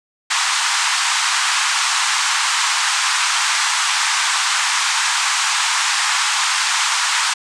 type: band-pass noise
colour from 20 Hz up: pink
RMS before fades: -18 dBFS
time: 0.3-7.34 s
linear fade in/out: 10 ms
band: 890 to 8800 Hz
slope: 48 dB/octave
effects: none